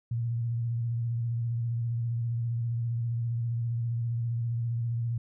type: tone with vibrato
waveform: sine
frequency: 117.2 Hz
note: A#2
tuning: 10 cents sharp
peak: -27 dBFS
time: 0.11-5.18 s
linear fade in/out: 5 ms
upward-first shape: square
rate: 15 Hz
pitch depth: 29 cents each way
effects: none